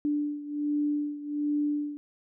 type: beating tone pair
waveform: sine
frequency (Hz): 293.7 / 295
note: D4 / D4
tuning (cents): 0 / +8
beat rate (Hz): 1.3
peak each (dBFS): -28 / -32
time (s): 0.05-1.97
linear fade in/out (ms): 0
effects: none